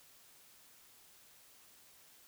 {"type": "silence", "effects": ["white hiss -62 dBFS RMS until 2.27 s"]}